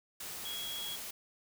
sine tone in noise, 3322 Hz, G#7, in tune, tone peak -39 dBFS, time 0.45-0.96 s, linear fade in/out 5 ms, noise white, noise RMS -43 dBFS, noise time 0.2-1.11 s, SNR +1 dB, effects none

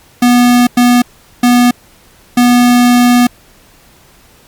square tone bursts at uneven times, 244.1 Hz, B3, 20 cents flat, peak -5 dBFS, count 4, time 0.22-0.67 / 0.77-1.02 / 1.43-1.71 / 2.37-3.27 s, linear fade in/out 5 ms, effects pink hiss -44 dBFS RMS until 4.47 s + MP3 96 kbps

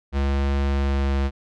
square tone with pitch glide, 69.3 to 68.62 Hz, C#2 to C#2, 0 to -17 cents, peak -20 dBFS, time 0.12-1.31 s, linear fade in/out 50 ms, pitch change -17 cents, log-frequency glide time 0.69-1.18 s, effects low-pass 4000 Hz 12 dB/octave

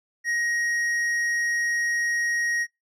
sine tone with tanh clipping, 1883 Hz, A#6, 17 cents sharp, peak -24 dBFS, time 0.24-2.67 s, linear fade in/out 50 ms, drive 9 dB, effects noise-tail reverb RT60 0.2 s tail -26 dB re dry

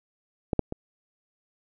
clicks, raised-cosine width 2 ms, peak -11 / -7 / -18 dBFS, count 3, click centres 0.532 / 0.593 / 0.724 s, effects none

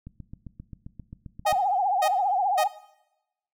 click train, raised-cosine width 5 ms, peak -27 dBFS, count 12, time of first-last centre 0.07-1.527 s, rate 7.55 Hz
sine tone with vibrato, 772 Hz, G5, 27 cents flat, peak -21 dBFS, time 1.45-2.68 s, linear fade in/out 10 ms, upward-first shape triangle, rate 15 Hz, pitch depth 160 cents each way
sawtooth tone bursts, 622.3 Hz, D#5, in tune, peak -19 dBFS, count 3, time 1.46-2.641 s, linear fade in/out 10 ms, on 67 ms, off 490 ms
effects noise-tail reverb RT60 0.9 s tail -18 dB re dry

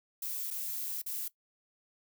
violet noise with dropouts, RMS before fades -37 dBFS, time 0.22-1.28 s, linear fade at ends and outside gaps 5 ms, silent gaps 0.505-0.509 / 1.018-1.062 s, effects noise-tail reverb RT60 0.1 s tail -18 dB re dry

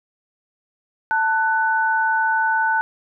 sine tone pair together, 887 / 1491.8 Hz, A5 / F#6, +14 / +14 cents, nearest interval major sixth, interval 900 cents, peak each -19 dBFS, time 1.11-2.81 s, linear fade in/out 0 ms, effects none

